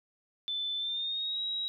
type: tone with pitch glide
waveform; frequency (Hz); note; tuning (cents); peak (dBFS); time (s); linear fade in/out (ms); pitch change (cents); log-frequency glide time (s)
sine; 3520 to 3839; A7 to B7; 0 to -50; -31; 0.48-1.68; 0; +150; 0.77-1.4
effects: none